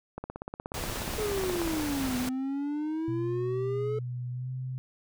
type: click train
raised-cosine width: 1 ms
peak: -22 dBFS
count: 28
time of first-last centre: 0.18-1.797 s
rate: 16.7 Hz
type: noise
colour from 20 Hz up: pink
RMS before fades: -35 dBFS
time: 0.74-2.29 s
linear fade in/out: 2 ms
type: exponential two-way sweep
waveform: triangle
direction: down then up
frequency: 435.1 to 246.9 to 435.1 Hz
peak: -27 dBFS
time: 1.18-3.99 s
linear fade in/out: 5 ms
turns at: 2.17 s
type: tone with pitch glide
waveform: sine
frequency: 123.47 to 128.56 Hz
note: B2 to C3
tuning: 0 to -30 cents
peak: -32 dBFS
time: 3.08-4.78 s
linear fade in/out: 0 ms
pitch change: +70 cents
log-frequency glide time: 4.31-4.5 s
effects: none